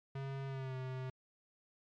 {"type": "tone with pitch glide", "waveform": "square", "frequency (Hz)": [136.2, 129.75], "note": ["C#3", "C3"], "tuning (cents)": [-30, -14], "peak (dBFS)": -40, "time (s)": [0.15, 1.1], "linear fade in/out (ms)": 5, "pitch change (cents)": -84, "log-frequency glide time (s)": [0.47, 0.76], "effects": ["low-pass 3000 Hz 12 dB/octave", "MP3 96 kbps"]}